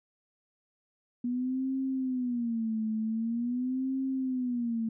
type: tone with vibrato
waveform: sine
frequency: 241 Hz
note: B3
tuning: 42 cents flat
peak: -28 dBFS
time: 1.24-4.89 s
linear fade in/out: 5 ms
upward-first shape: sine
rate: 0.45 Hz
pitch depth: 170 cents each way
effects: none